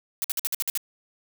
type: noise bursts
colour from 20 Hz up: blue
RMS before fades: -26 dBFS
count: 8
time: 0.22-0.775 s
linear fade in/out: 0 ms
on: 23 ms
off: 53 ms
effects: none